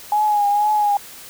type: tone with vibrato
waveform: sine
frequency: 830.6 Hz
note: G#5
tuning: in tune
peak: -14 dBFS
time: 0.12-0.97 s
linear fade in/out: 2 ms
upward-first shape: triangle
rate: 2.1 Hz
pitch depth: 47 cents each way
effects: white hiss -39 dBFS RMS until 1.29 s